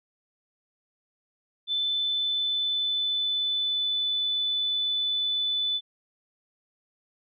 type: tone with pitch glide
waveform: sine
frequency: 3520 to 3494 Hz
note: A7 to A7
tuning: 0 to -13 cents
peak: -24 dBFS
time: 1.67-5.81 s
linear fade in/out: 50 ms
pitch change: -13 cents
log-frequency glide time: 1.79-4.12 s
effects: none